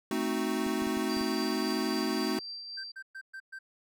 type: chord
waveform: square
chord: A diminished seventh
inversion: none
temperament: equal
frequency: 220 / 261.6 / 311.1 / 370 Hz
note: A3 / C4 / Eb4 / Gb4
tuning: 0 / 0 / 0 / 0 cents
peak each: -35 dBFS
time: 0.11-2.39 s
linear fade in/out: 2 ms
type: clicks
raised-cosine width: 3 ms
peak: -32 dBFS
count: 6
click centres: 0.665 / 0.821 / 0.869 / 0.971 / 1.169 / 1.212 s
type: tone with tremolo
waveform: sine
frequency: 4699 Hz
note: D8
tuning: in tune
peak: -37 dBFS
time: 1.09-2.92 s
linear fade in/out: 10 ms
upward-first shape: triangle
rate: 3.7 Hz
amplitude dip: 40%
type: tone bursts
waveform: triangle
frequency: 1562 Hz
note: G6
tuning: 7 cents flat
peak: -38 dBFS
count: 5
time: 2.77-3.59 s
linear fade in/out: 10 ms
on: 68 ms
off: 120 ms
effects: none